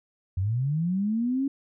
sine linear sweep, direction up, 87.31 to 280 Hz, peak -23 dBFS, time 0.37-1.48 s, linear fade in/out 5 ms, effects none

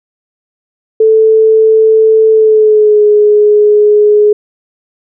sine tone with pitch glide, 440 to 418.9 Hz, A4 to G#4, 0 to +15 cents, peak -3 dBFS, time 1-4.33 s, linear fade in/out 5 ms, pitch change -85 cents, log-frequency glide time 2.31-3.03 s, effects none

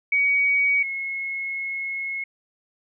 sine tone pair in turn, 2255 / 2174 Hz, C#7 / C#7, +29 / -34 cents, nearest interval minor second, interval 63 cents, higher first, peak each -17 / -26 dBFS, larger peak first, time 0.12-0.83 / 0.83-2.24 s, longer second, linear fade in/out 5 ms, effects none

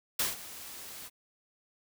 white noise with ADSR envelope, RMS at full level -28 dBFS, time 0.19-1.1 s, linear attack 5 ms, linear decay 160 ms, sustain -17 dB, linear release 35 ms, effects none

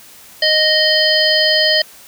harmonic tone, 620 Hz, D#5, 6 cents flat, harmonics 1 / 3 / 5 / 7 / 8, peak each -17 / -17 / -17 / -17 / -17 dBFS, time 0.42-1.82 s, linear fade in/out 5 ms, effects white hiss -41 dBFS RMS until 2.07 s

